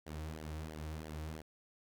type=tone with flanger; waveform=sawtooth; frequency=77.78 Hz; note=D#2; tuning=in tune; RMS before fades=-44 dBFS; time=0.06-1.42 s; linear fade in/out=10 ms; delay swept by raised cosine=0.77 to 4.97 ms; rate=3 Hz; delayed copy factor=-0.7; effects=none